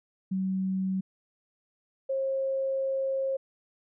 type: tone pair in turn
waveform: sine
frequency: 189.4 / 536.8 Hz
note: F#3 / C5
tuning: +41 / +44 cents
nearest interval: octave + tritone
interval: 1803 cents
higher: second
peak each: -26 dBFS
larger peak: neither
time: 0.31-1.01 / 2.09-3.37 s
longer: second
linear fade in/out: 10 ms
effects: none